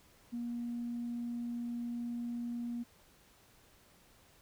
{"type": "tone", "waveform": "sine", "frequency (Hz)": 238, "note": "A#3", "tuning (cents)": 36, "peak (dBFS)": -35, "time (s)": [0.32, 2.84], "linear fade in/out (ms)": 20, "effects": ["tanh soft clip ceiling -31 dBFS", "pink hiss -64 dBFS RMS until 4.41 s"]}